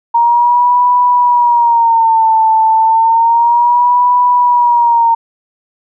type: tone with vibrato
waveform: sine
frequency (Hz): 932.3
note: A#5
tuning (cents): 0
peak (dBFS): -6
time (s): 0.14-5.15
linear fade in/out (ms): 10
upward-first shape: sine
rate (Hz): 0.31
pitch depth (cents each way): 92
effects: none